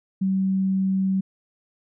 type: tone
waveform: sine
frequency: 191.1 Hz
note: G3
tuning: 44 cents flat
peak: -19 dBFS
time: 0.21-1.21 s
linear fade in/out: 10 ms
effects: none